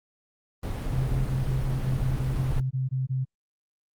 brown noise, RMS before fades -29 dBFS, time 0.63-2.6 s, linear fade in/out 2 ms
sine tone bursts, 130.81 Hz, C3, in tune, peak -24 dBFS, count 13, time 0.92-3.252 s, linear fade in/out 20 ms, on 160 ms, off 21 ms
effects Opus 32 kbps

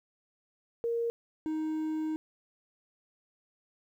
sine / triangle tone pair in turn, 466.2 / 312.8 Hz, A#4 / D#4, 0 / +9 cents, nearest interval perfect fifth, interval 691 cents, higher first, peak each -28 dBFS, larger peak neither, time 0.84-1.1 / 1.46-2.16 s, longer second, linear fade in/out 0 ms, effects 11-bit

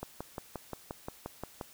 click train, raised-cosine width 1 ms, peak -23 dBFS, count 10, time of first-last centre 0.03-1.612 s, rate 5.69 Hz, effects white hiss -56 dBFS RMS until 1.73 s

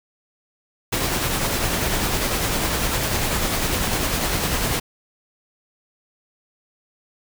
pink noise with tremolo, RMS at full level -21 dBFS, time 0.92-4.8 s, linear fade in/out 10 ms, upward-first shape sine, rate 10 Hz, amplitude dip 30%, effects none

